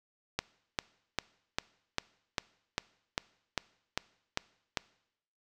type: click train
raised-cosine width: 0.2 ms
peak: -12 dBFS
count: 12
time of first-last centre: 0.39-4.772 s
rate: 2.51 Hz
effects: noise-tail reverb RT60 0.8 s tail -22 dB re dry